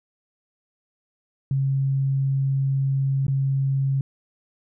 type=tone with dropouts; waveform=sine; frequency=136 Hz; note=C#3; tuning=33 cents flat; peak=-19 dBFS; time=1.51-4.01 s; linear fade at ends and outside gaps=2 ms; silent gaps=3.267-3.281 s; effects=none